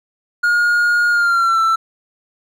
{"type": "tone with pitch glide", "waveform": "triangle", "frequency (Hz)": [1429, 1333.3], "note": ["F6", "E6"], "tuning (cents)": [39, 19], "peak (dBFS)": -10, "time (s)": [0.43, 1.76], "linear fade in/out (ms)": 10, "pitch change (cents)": -120, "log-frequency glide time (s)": [1.1, 1.6], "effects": []}